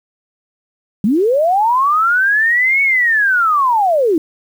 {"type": "linear two-way sweep", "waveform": "sine", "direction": "up then down", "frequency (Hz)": [185, 2232, 297.8], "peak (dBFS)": -10, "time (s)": [1.04, 4.18], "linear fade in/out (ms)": 2, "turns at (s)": 2.82, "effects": ["7-bit"]}